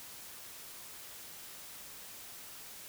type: silence
effects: white hiss -49 dBFS RMS until 2.88 s